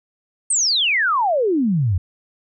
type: exponential sweep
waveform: sine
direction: down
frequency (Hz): 8870 to 83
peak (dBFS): -15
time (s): 0.5-1.98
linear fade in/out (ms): 5
effects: none